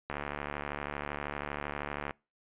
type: click train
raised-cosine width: 0.5 ms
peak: -20 dBFS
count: 147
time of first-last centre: 0.1-2.108 s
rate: 72.7 Hz
effects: noise-tail reverb RT60 0.3 s tail -25 dB re dry + resampled to 8000 Hz